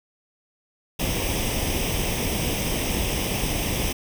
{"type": "noise with comb filter", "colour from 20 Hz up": "pink", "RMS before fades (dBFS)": -25, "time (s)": [0.99, 3.93], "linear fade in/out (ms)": 10, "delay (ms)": 0.35, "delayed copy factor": 0.7, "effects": []}